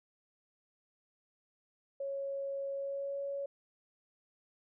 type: tone with pitch glide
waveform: sine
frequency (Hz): 552 to 558.7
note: C#5 to C#5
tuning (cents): -7 to +13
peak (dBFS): -35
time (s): 2-3.46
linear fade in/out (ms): 5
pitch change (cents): +20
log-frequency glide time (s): 2.73-3.2
effects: none